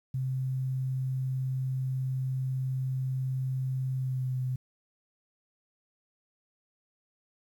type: tone with pitch glide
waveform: sine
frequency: 130.81 to 128.34 Hz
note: C3 to C3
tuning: 0 to -33 cents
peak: -28 dBFS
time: 0.14-4.56 s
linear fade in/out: 5 ms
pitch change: -33 cents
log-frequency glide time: 3.95-4.36 s
effects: 10-bit